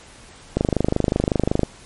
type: click train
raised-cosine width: 2 ms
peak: -4 dBFS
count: 28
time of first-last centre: 0.57-1.633 s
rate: 25.4 Hz
effects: pink hiss -45 dBFS RMS until 1.85 s + MP3 48 kbps